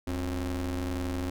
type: ring-modulated tone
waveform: 35% pulse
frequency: 92.5 Hz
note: F#2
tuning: in tune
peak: -25 dBFS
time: 0.07-1.3 s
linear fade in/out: 5 ms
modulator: 174 Hz
effects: none